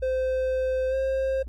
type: tone with pitch glide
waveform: triangle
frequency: 518 to 531.6 Hz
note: C5 to C5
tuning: -17 to +27 cents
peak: -21 dBFS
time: 0.02-1.43 s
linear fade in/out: 10 ms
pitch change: +44 cents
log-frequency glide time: 0.89-0.95 s
effects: added 60 Hz sine -36 dBFS peak until 1.48 s + AAC 64 kbps